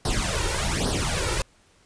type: noise with flanger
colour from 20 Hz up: pink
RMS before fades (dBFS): -25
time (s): 0.05-1.42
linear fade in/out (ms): 2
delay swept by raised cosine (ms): 0.2 to 2.2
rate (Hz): 1.2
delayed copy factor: +0.8
effects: pink hiss -59 dBFS RMS until 1.85 s + resampled to 22050 Hz